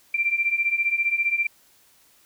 sine beating tone pair, 2349 / 2364 Hz, D7 / D7, 0 / +11 cents, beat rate 15 Hz, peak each -25 / -22 dBFS, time 0.14-1.47 s, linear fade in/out 5 ms, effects white hiss -58 dBFS RMS until 2.25 s

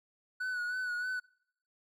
triangle tone with vibrato, 1480 Hz, F#6, in tune, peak -31 dBFS, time 0.4-1.2 s, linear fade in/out 10 ms, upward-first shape sine, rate 3.2 Hz, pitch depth 39 cents each way, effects noise-tail reverb RT60 0.7 s tail -25 dB re dry

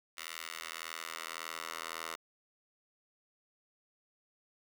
10% pulse tone with high-pass filter sweep, 81.8 Hz, E2, 13 cents flat, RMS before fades -43 dBFS, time 0.17-2.16 s, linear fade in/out 10 ms, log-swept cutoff 1900 to 1000 Hz, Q 1, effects none

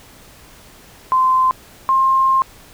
sine tone pair in turn, 1036 / 1061.4 Hz, C6 / C6, -17 / +24 cents, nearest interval unison, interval 41 cents, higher second, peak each -11 dBFS, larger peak neither, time 1.12-1.51 / 1.89-2.42 s, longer second, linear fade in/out 0 ms, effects pink hiss -44 dBFS RMS until 2.73 s

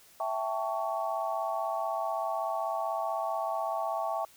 sine chord, A dominant seventh, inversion second, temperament equal with one note detuned, 659.3 / 784 / 880 / 1120.3 Hz, E5 / G5 / A5 / C#6, 0 / 0 / 0 / +18 cents, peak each -33 / -35 / -36 / -36 dBFS, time 0.2-4.25 s, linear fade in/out 2 ms, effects white hiss -58 dBFS RMS until 4.36 s

